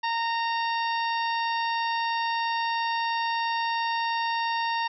harmonic tone, 923 Hz, A#5, 17 cents flat, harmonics 1 / 2 / 3 / 4 / 5 / 6, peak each -26 / -32 / -36 / -38 / -40 / -42 dBFS, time 0.03-4.88 s, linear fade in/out 10 ms, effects none

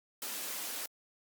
white high-pass noise, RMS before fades -39 dBFS, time 0.22-0.86 s, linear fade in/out 2 ms, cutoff 190 Hz, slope 48 dB/octave, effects Opus 48 kbps

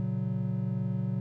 triangle chord, F# major, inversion first, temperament equal, 116.54 / 138.59 / 185 Hz, A#2 / C#3 / F#3, 0 / 0 / 0 cents, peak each -30 / -32 / -30 dBFS, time 0-1.2 s, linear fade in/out 0 ms, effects none

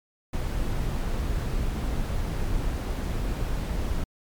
brown noise, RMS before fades -27 dBFS, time 0.33-4.04 s, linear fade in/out 5 ms, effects MP3 96 kbps

